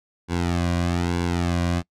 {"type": "tone with flanger", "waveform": "sawtooth", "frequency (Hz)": 86.9, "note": "F2", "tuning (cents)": -8, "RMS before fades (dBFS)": -23, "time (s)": [0.28, 1.83], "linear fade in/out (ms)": 50, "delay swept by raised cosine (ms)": [1.6, 2.3], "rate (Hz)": 1.1, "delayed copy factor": -0.85, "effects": ["noise-tail reverb RT60 0.1 s tail -24 dB re dry", "low-pass 8000 Hz 12 dB/octave"]}